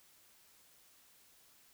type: silence
effects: white hiss -65 dBFS RMS until 1.73 s